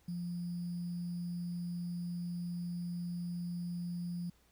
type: tone with sample-and-hold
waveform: sine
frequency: 174.4 Hz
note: F3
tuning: 2 cents flat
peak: -36 dBFS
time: 0.08-4.3 s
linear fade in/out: 5 ms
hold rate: 4900 Hz
effects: added 60 Hz sine -70 dBFS peak until 4.51 s + pink hiss -70 dBFS RMS until 4.51 s